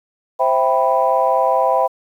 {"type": "chord", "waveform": "sine", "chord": "C major seventh", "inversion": "none", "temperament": "equal", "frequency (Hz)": [523.3, 659.3, 784, 987.8], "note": ["C5", "E5", "G5", "B5"], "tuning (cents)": [0, 0, 0, 0], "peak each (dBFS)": -18, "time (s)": [0.39, 1.88], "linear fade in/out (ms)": 20, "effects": ["tanh soft clip ceiling -2 dBFS", "8-bit"]}